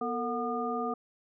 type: harmonic tone with a mistuned harmonic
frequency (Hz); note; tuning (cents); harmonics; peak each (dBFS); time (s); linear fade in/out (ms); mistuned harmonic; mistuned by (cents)
242.8; B3; -29; 1 / 2 / 3 / 5; -35 / -35 / -35 / -35; 0.01-0.94; 5; 2; -120
effects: none